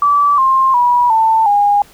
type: tone with pitch steps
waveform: sine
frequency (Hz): 1155 / 1059.1 / 971.2 / 890.6 / 816.7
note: D6 / C6 / B5 / A5 / G#5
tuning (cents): -29 / +21 / -29 / +21 / -29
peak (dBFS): -8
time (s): 0.02-1.82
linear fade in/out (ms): 2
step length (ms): 360
effects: pink hiss -44 dBFS RMS until 1.93 s